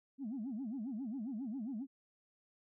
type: tone with vibrato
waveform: sine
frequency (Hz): 241.2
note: B3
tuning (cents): -41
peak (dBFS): -37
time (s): 0.18-1.87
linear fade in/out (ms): 50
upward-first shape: sine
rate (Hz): 7.4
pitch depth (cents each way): 270
effects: tanh soft clip ceiling -35 dBFS